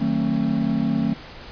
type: chord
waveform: triangle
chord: D# diminished seventh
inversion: none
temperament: just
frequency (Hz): 155.56 / 186.68 / 224 / 268.8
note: D#3 / F#3 / A3 / C4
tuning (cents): 0 / +16 / +31 / +47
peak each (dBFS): -25 / -25 / -20 / -23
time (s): 0-1.14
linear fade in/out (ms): 10
effects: pink hiss -40 dBFS RMS until 1.51 s + resampled to 11025 Hz